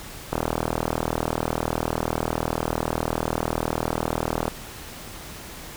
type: click train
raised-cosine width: 1 ms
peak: -8 dBFS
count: 167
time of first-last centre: 0.33-4.48 s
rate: 40 Hz
effects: pink hiss -39 dBFS RMS until 5.76 s